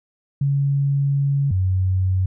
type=tone pair in turn; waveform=sine; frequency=140 / 93.44 Hz; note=C#3 / F#2; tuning=+18 / +18 cents; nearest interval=perfect fifth; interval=700 cents; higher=first; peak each=-16 dBFS; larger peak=neither; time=0.41-1.51 / 1.51-2.26 s; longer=first; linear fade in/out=5 ms; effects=none